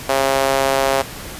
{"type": "tone with high-pass filter", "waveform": "sawtooth", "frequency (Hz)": 135.4, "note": "C#3", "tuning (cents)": -40, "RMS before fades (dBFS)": -17, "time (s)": [0.09, 1.02], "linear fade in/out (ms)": 5, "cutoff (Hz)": 580, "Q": 2, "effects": ["pink hiss -32 dBFS RMS until 1.39 s", "resampled to 32000 Hz"]}